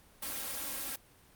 white noise with comb filter, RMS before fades -38 dBFS, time 0.22-0.96 s, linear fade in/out 5 ms, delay 3.7 ms, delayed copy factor +0.85, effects pink hiss -61 dBFS RMS until 1.35 s + Opus 32 kbps

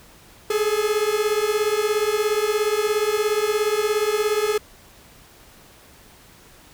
45% pulse beating tone pair, 415.3 / 432.3 Hz, G#4 / A4, 0 / -31 cents, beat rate 17 Hz, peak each -22 / -22 dBFS, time 0.5-4.58 s, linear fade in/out 5 ms, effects pink hiss -49 dBFS RMS until 6.73 s

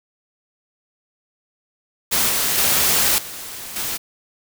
white noise with level steps, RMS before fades -18 / -20 / -17 / -33 / -25 dBFS, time 2.11-3.98 s, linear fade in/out 20 ms, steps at 2.29 / 2.58 / 3.18 / 3.76 s, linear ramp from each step 2 ms, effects none

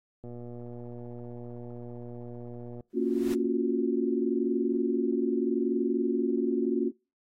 click train, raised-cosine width 2 ms, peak -30 dBFS, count 309, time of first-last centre 0.24-2.807 s, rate 120 Hz
pink noise with exponential growth, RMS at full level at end -40 dBFS, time 2.9-3.34 s, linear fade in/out 1 ms, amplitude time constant 95 ms
sine chord, Gb major seventh, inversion first, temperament equal, 233.1 / 277.2 / 349.2 / 370 Hz, Bb3 / Db4 / F4 / Gb4, 0 / 0 / 0 / 0 cents, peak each -30 dBFS, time 2.93-6.92 s, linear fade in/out 50 ms
effects noise-tail reverb RT60 0.3 s tail -24 dB re dry + AAC 48 kbps

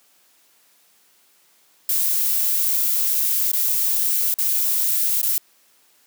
violet noise with dropouts, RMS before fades -20 dBFS, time 1.89-5.38 s, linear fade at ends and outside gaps 2 ms, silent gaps 3.517-3.532 / 4.341-4.386 / 5.216-5.229 s, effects white hiss -58 dBFS RMS until 6.06 s + high-pass 200 Hz 12 dB/octave

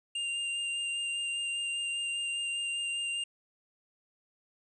square tone with vibrato, 2794 Hz, F7, in tune, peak -32 dBFS, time 0.15-3.24 s, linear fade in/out 5 ms, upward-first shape sine, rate 5 Hz, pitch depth 11 cents each way, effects resampled to 22050 Hz + 11-bit

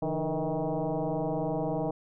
sine tone with frequency modulation, 168.6 Hz, E3, 39 cents sharp, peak -27 dBFS, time 0.02-1.91 s, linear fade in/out 5 ms, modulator 157 Hz, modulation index 4.2, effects none

